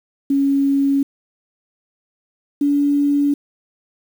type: tone pair in turn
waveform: sine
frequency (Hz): 277.3 / 286.3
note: C#4 / D4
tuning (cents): +1 / -44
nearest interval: minor second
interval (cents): 55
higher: second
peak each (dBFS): -13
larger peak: neither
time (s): 0.3-1.03 / 2.61-3.34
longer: neither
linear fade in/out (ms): 5
effects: 7-bit